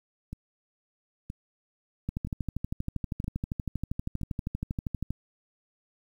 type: two click trains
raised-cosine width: 5 ms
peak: -18 / -24 dBFS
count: 39 / 5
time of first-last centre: 2.09-5.106 / 0.33-4.213 s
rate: 12.6 / 1.03 Hz
effects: 9-bit